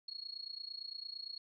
sine tone with amplitude modulation, 4316 Hz, C#8, 47 cents flat, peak -39 dBFS, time 0.08-1.38 s, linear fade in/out 5 ms, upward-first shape sine, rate 28.8 Hz, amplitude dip 90%, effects none

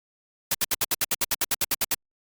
white noise bursts, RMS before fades -23 dBFS, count 15, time 0.51-1.946 s, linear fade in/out 5 ms, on 36 ms, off 64 ms, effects Opus 48 kbps

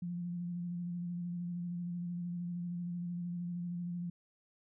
sine tone with vibrato, 174.61 Hz, F3, in tune, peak -36 dBFS, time 0.02-4.1 s, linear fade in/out 5 ms, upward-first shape square, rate 13 Hz, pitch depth 20 cents each way, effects none

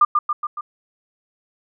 sine tone with echo, 1200 Hz, D6, 37 cents sharp, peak -9 dBFS, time 0.01-0.05 s, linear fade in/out 5 ms, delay 140 ms, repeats 4, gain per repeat -4 dB, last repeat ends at 0.61 s, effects none

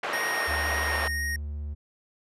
pink band-pass noise, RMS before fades -31 dBFS, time 0.03-1.08 s, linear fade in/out 5 ms, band 620 to 2200 Hz, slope 12 dB/octave
square tone with vibrato, 1858 Hz, A#6, 6 cents flat, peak -29 dBFS, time 0.13-1.36 s, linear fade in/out 2 ms, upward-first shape triangle, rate 2 Hz, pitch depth 14 cents each way
triangle tone with pitch glide, 74.4 to 73.63 Hz, D2 to D2, +23 to +5 cents, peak -29 dBFS, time 0.47-1.75 s, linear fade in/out 20 ms, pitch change -18 cents, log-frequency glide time 0.8-1.48 s
effects resampled to 32000 Hz

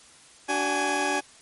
20% pulse tone cluster, 291 / 377 / 831 Hz, D4 / F#4 / G#5, -16 / +32 / +1 cents, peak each -25 / -25 / -21 dBFS, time 0.48-1.21 s, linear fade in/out 20 ms, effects white hiss -52 dBFS RMS until 1.41 s + MP3 48 kbps

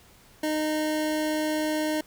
25% pulse tone, 308 Hz, D#4, 17 cents flat, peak -21 dBFS, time 0.43-2.01 s, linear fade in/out 5 ms, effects pink hiss -55 dBFS RMS until 2.06 s

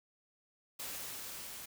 white noise with level ramp, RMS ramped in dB -42 to -47 dBFS, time 0.79-1.66 s, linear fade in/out 10 ms, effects none

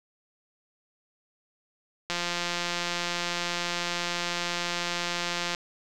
click train, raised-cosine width 0.2 ms, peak -12 dBFS, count 601, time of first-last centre 2.1-5.548 s, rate 174 Hz, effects none

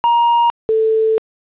triangle / sine tone pair in turn, 942 / 441.4 Hz, A#5 / A4, +18 / +5 cents, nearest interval octave + minor second, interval 1313 cents, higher first, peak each -8 / -11 dBFS, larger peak first, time 0.04-0.5 / 0.69-1.18 s, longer second, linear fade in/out 0 ms, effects resampled to 8000 Hz + 8-bit

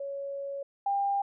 sine tone pair in turn, 557 / 798.3 Hz, C#5 / G5, +8 / +31 cents, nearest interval tritone, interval 623 cents, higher second, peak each -33 / -25 dBFS, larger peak second, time 0-0.63 / 0.86-1.22 s, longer first, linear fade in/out 5 ms, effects none

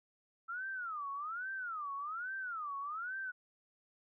sine tone with vibrato, 1318.5 Hz, E6, in tune, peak -38 dBFS, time 0.48-3.32 s, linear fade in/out 20 ms, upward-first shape sine, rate 1.2 Hz, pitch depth 300 cents each way, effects none

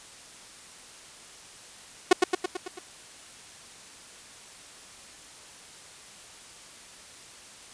sawtooth tone with echo, 365.1 Hz, F#4, 23 cents flat, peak -9 dBFS, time 2.11-2.13 s, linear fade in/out 5 ms, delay 110 ms, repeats 6, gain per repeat -4 dB, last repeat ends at 2.79 s, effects white hiss -48 dBFS RMS until 7.73 s + resampled to 22050 Hz

